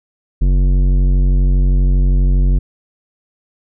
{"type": "tone with tanh clipping", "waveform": "sine", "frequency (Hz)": 46.25, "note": "F#1", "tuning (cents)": 0, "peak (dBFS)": -11, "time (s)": [0.41, 2.59], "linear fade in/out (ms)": 10, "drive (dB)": 13, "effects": []}